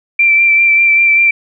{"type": "tone with vibrato", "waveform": "sine", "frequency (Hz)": 2349, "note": "D7", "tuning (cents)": 0, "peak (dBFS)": -6, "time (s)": [0.19, 1.31], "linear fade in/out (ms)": 5, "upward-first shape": "sine", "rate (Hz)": 5.1, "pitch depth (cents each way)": 20, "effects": []}